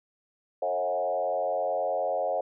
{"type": "tone with frequency modulation", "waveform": "sine", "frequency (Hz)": 629, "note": "D#5", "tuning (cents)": 19, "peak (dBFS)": -25, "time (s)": [0.62, 2.41], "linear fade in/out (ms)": 5, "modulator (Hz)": 89.4, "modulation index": 1.5, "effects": []}